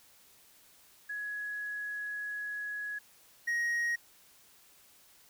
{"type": "tone pair in turn", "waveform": ["sine", "triangle"], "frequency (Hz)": [1677, 1882.4], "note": ["G#6", "A#6"], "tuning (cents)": [16, 16], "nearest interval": "major second", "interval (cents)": 200, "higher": "second", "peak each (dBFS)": [-35, -27], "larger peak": "second", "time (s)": [[1.09, 2.99], [3.47, 3.96]], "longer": "first", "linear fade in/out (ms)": 10, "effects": ["white hiss -61 dBFS RMS until 5.29 s"]}